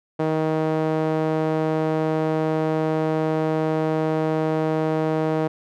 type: tone with band-pass filter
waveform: sawtooth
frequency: 157.4 Hz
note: D#3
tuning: 20 cents sharp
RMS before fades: -22 dBFS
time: 0.19-5.48 s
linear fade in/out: 10 ms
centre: 520 Hz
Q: 1.2
effects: none